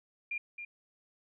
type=tone with echo; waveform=sine; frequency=2400 Hz; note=D7; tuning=37 cents sharp; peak=-33 dBFS; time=0.31-0.38 s; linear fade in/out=5 ms; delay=270 ms; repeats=1; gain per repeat=-7 dB; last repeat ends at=0.65 s; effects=none